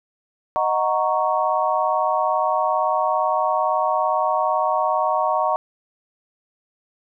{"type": "chord", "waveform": "sine", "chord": "D# minor seventh", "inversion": "none", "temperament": "equal", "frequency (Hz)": [622.3, 740, 932.3, 1108.7], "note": ["D#5", "F#5", "A#5", "C#6"], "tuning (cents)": [0, 0, 0, 0], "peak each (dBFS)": -23, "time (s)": [0.56, 5.56], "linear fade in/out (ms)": 0, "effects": []}